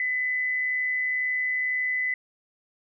sine tone with amplitude modulation, 2007 Hz, B6, 27 cents sharp, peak -22 dBFS, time 0-2.14 s, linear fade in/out 2 ms, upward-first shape sine, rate 142 Hz, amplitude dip 35%, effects none

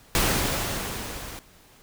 pink noise with level ramp, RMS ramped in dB -21 to -39 dBFS, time 0.15-1.39 s, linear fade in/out 0 ms, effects pink hiss -54 dBFS RMS until 1.82 s

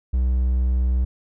triangle tone, 62.8 Hz, B1, 30 cents sharp, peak -15 dBFS, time 0.13-1.05 s, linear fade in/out 10 ms, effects none

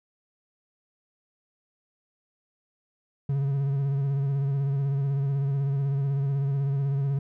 triangle tone with vibrato, 138.59 Hz, C#3, in tune, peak -21 dBFS, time 3.29-7.19 s, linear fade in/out 5 ms, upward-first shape sine, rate 16 Hz, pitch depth 41 cents each way, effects none

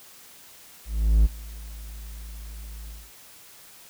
triangle tone with ADSR envelope, 54 Hz, A1, 32 cents flat, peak -11 dBFS, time 0.85-3.11 s, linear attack 400 ms, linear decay 23 ms, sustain -23 dB, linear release 210 ms, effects white hiss -49 dBFS RMS until 3.89 s

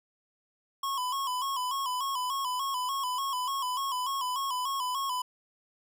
square tone with vibrato, 1046.5 Hz, C6, in tune, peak -30 dBFS, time 0.83-5.22 s, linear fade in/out 5 ms, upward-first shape square, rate 3.4 Hz, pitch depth 77 cents each way, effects none

